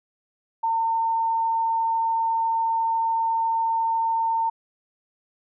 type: tone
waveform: sine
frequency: 907 Hz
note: A#5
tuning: 48 cents flat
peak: -20 dBFS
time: 0.63-4.5 s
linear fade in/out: 10 ms
effects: none